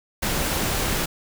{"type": "noise", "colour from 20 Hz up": "pink", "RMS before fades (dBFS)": -24, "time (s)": [0.22, 1.06], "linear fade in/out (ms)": 10, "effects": []}